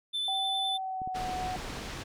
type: tone with vibrato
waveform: triangle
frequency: 3520 Hz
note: A7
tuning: in tune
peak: -28 dBFS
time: 0.13-0.78 s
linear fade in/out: 20 ms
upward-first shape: sine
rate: 9.9 Hz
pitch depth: 13 cents each way
type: tone with pitch glide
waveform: sine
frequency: 770 to 738.6 Hz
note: G5 to F#5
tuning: -31 to -3 cents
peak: -32 dBFS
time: 0.28-1.56 s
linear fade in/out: 2 ms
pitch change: -72 cents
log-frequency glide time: 0.61-1.29 s
type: clicks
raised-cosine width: 3 ms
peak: -30 dBFS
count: 7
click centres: 1.018 / 1.075 / 1.294 / 1.455 / 1.563 / 1.732 / 1.773 s
type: low-pass noise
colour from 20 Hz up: pink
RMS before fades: -39 dBFS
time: 1.14-2.04 s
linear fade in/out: 20 ms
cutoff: 5900 Hz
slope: 12 dB/octave
effects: none